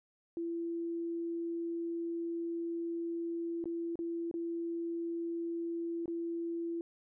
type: tone with dropouts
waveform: sine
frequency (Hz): 336.8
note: E4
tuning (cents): +37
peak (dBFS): -34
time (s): 0.37-6.81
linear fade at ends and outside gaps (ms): 1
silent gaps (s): 3.641-3.656 / 3.956-3.99 / 4.313-4.34 / 6.058-6.079
effects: none